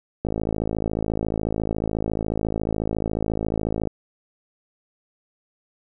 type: click train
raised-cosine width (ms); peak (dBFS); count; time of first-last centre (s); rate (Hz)
2; -11; 197; 0.25-3.873; 54.1
effects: none